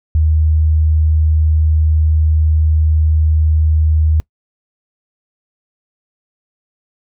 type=tone; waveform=sine; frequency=78 Hz; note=D#2; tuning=5 cents sharp; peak=-9 dBFS; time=0.15-4.2 s; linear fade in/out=0 ms; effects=noise-tail reverb RT60 0.1 s tail -24 dB re dry